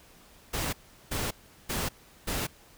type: noise bursts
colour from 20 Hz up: pink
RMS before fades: -31 dBFS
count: 4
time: 0.53-2.47 s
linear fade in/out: 10 ms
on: 200 ms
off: 380 ms
effects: pink hiss -56 dBFS RMS until 2.77 s